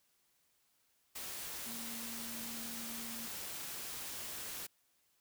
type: tone in noise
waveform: sine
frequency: 230.8 Hz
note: A#3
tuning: 17 cents flat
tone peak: -48 dBFS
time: 1.66-3.27 s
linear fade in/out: 10 ms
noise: white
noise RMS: -44 dBFS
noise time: 1.15-4.67 s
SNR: -7 dB
effects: white hiss -75 dBFS RMS until 5.2 s